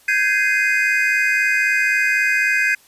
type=chord; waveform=triangle; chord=Ab major seventh; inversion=third; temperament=just; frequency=1557.4 / 1661.2 / 2077 / 2492 Hz; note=G6 / Ab6 / C7 / Eb7; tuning=-12 / 0 / -13 / +2 cents; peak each=-19 dBFS; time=0.08-2.75 s; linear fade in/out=5 ms; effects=white hiss -52 dBFS RMS until 2.87 s + resampled to 32000 Hz